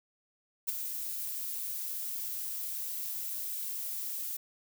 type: noise with ADSR envelope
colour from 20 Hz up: violet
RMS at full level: -29 dBFS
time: 0.67-4.37 s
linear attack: 19 ms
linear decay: 18 ms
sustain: -8 dB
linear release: 7 ms
effects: none